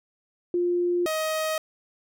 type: tone pair in turn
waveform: sine / sawtooth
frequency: 351.7 / 629.4 Hz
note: F4 / D#5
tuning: +12 / +20 cents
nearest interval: minor seventh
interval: 1008 cents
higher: second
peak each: -21 dBFS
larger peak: neither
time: 0.54-1.06 / 1.06-1.58 s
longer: neither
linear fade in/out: 2 ms
effects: none